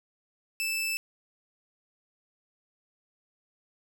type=tone; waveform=sawtooth; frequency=2637 Hz; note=E7; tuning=in tune; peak=-25 dBFS; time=0.6-0.97 s; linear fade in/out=0 ms; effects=none